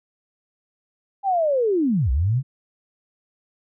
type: linear two-way sweep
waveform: sine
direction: down then up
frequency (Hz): 811 to 58.27 to 141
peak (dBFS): -17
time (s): 1.23-2.43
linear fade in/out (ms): 50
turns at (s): 2.11
effects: none